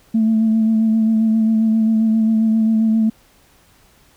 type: tone with vibrato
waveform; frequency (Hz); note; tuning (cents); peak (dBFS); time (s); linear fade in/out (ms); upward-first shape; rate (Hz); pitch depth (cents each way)
sine; 221.5; A3; +12; -11; 0.14-3.1; 10; sine; 7.5; 24
effects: tanh soft clip ceiling -8 dBFS + pink hiss -53 dBFS RMS until 4.16 s